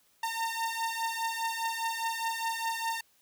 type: beating tone pair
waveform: sawtooth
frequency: 908 / 912.9 Hz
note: A#5 / A#5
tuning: -46 / -36 cents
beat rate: 4.9 Hz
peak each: -30 dBFS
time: 0.23-3.01 s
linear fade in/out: 5 ms
effects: white hiss -67 dBFS RMS until 3.21 s